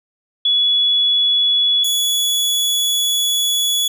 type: tone pair in turn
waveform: sine / sawtooth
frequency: 3396 / 3396 Hz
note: G#7 / G#7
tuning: +38 / +38 cents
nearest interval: unison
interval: 0 cents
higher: neither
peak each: -12 dBFS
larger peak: neither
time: 0.45-1.84 / 1.84-3.88 s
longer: second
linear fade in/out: 5 ms
effects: none